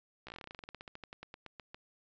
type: slowing click train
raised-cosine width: 0.3 ms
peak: -30 dBFS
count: 26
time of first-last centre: 0.27-1.745 s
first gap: 15 ms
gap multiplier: 1.1
effects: resampled to 16000 Hz